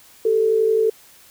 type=tone pair together; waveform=sine; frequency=392 / 443.6 Hz; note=G4 / A4; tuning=0 / +14 cents; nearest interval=major second; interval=214 cents; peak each=-22 / -15 dBFS; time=0.25-0.9 s; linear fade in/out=5 ms; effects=white hiss -49 dBFS RMS until 1.3 s